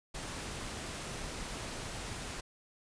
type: noise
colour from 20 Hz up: pink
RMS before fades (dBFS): -41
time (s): 0.14-2.41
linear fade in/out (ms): 10
effects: resampled to 22050 Hz